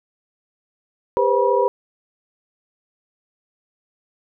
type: tone cluster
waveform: sine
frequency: 401.3 / 490.4 / 525 / 967 Hz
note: G4 / B4 / C5 / B5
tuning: +41 / -12 / +6 / -37 cents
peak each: -20 dBFS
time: 1.17-1.68 s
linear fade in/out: 0 ms
effects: none